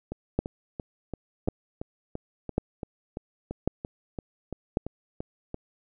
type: two click trains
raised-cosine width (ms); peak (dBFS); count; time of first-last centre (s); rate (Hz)
2; -10 / -20; 5 / 17; 0.39-4.771 / 0.12-5.544; 0.913 / 2.95
effects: none